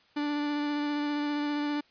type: tone with vibrato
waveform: 45% pulse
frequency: 293.3 Hz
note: D4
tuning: 2 cents flat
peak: -28 dBFS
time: 0.16-1.81 s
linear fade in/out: 10 ms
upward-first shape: triangle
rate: 15 Hz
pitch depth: 15 cents each way
effects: white hiss -63 dBFS RMS until 1.9 s + resampled to 11025 Hz